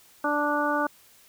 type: harmonic tone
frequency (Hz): 293.7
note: D4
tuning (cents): 0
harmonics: 1 / 2 / 3 / 4 / 5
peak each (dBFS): -29 / -29 / -29 / -29 / -29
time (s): 0.24-0.87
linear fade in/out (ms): 5
effects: white hiss -56 dBFS RMS until 1.28 s